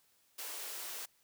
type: high-pass noise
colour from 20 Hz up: white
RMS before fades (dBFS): -43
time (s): 0.38-1.06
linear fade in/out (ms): 10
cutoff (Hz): 310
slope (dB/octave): 48
effects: white hiss -71 dBFS RMS until 1.23 s